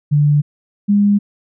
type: tone pair in turn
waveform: sine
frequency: 146.83 / 203.7 Hz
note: D3 / G#3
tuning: 0 / -33 cents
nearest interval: tritone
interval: 567 cents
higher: second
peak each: -9 dBFS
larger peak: neither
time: 0.11-0.42 / 0.88-1.19 s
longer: neither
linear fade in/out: 20 ms
effects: none